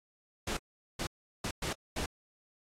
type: noise bursts at uneven times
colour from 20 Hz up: pink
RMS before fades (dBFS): -35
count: 5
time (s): 0.47-0.57 / 0.99-1.07 / 1.44-1.51 / 1.62-1.73 / 1.96-2.06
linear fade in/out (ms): 5
effects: low-pass 9000 Hz 12 dB/octave + AAC 48 kbps